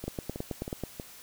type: two click trains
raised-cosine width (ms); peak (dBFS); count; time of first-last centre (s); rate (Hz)
2; -19 / -23; 8 / 4; 0.08-0.837 / 0.04-0.998; 9.25 / 3.13
effects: white hiss -50 dBFS RMS until 1.22 s